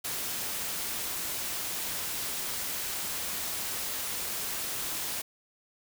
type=noise; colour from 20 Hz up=white; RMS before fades=-34 dBFS; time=0.04-5.22 s; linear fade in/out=10 ms; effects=none